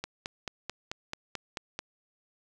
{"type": "click train", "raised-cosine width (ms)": 0.2, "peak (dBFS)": -17, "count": 9, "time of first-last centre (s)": [0.04, 1.791], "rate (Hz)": 4.57, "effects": []}